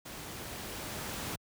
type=noise with level ramp; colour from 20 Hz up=pink; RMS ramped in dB=-44 to -37 dBFS; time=0.05-1.36 s; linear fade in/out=10 ms; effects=high-pass 60 Hz 12 dB/octave